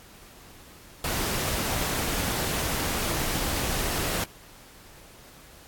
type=noise; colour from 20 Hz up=pink; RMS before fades=-28 dBFS; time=1.04-4.24 s; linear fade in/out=2 ms; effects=pink hiss -50 dBFS RMS until 5.67 s + AAC 64 kbps